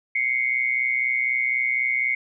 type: tone pair together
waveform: sine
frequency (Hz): 2093 / 2217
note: C7 / C#7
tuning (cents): 0 / 0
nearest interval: minor second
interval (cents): 100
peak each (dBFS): -23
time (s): 0.15-2.15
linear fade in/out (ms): 5
effects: none